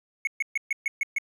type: tone bursts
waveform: triangle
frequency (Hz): 2200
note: C#7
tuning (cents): -14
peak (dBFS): -21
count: 7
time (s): 0.25-1.184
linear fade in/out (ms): 2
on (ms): 22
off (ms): 130
effects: none